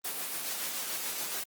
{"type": "noise with tremolo", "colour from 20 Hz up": "white", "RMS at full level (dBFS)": -34, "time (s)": [0.04, 1.44], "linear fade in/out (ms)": 10, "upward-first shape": "sine", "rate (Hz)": 7, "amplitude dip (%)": 30, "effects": ["high-pass 200 Hz 12 dB/octave", "Opus 24 kbps"]}